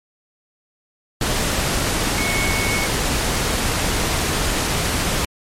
sine tone in noise, 2206 Hz, C#7, 9 cents flat, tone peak -23 dBFS, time 2.18-2.86 s, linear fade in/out 2 ms, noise pink, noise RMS -20 dBFS, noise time 1.21-5.25 s, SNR -6 dB, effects low-pass 11000 Hz 12 dB/octave + MP3 64 kbps

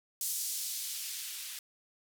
violet noise with band-pass filter sweep, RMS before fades -38 dBFS, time 0.21-1.59 s, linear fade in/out 2 ms, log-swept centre 6600 to 2100 Hz, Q 0.85, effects none

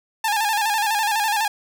sawtooth tone with vibrato, 856 Hz, A5, 48 cents flat, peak -15 dBFS, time 0.24-1.48 s, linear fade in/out 5 ms, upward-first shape square, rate 12 Hz, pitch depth 69 cents each way, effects none

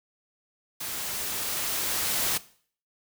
white noise with level ramp, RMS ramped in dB -34 to -26 dBFS, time 0.8-2.38 s, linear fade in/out 10 ms, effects noise-tail reverb RT60 0.5 s tail -18 dB re dry

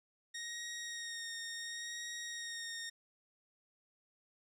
15% pulse tone with vibrato, 1864.7 Hz, A#6, in tune, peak -35 dBFS, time 0.34-2.9 s, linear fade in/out 10 ms, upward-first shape sine, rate 0.71 Hz, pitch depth 19 cents each way, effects low-pass 11000 Hz 12 dB/octave

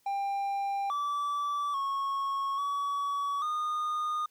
triangle tone with pitch steps, 795 / 1157 / 1099 / 1133 / 1225 Hz, G5 / D6 / C#6 / C#6 / D#6, +24 / -26 / -15 / +37 / -27 cents, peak -27 dBFS, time 0.06-4.26 s, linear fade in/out 5 ms, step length 840 ms, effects white hiss -69 dBFS RMS until 4.3 s

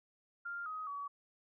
sine tone with pitch steps, 1396.9 / 1259 / 1134.6 Hz, F6 / D#6 / C#6, 0 / +20 / +40 cents, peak -39 dBFS, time 0.45-1.08 s, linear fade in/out 10 ms, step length 210 ms, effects none

